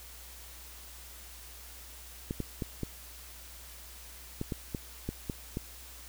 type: clicks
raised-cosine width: 3 ms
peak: -20 dBFS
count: 10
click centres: 2.309 / 2.403 / 2.622 / 2.833 / 4.414 / 4.522 / 4.748 / 5.09 / 5.298 / 5.571 s
effects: added 60 Hz sine -51 dBFS peak until 6.08 s + white hiss -50 dBFS RMS until 6.08 s